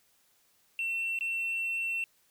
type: tone with dropouts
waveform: triangle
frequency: 2702 Hz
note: E7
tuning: 42 cents sharp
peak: -27 dBFS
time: 0.79-2.04 s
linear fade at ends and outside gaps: 1 ms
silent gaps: 1.189-1.209 s
effects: tanh soft clip ceiling -25 dBFS + white hiss -68 dBFS RMS until 2.3 s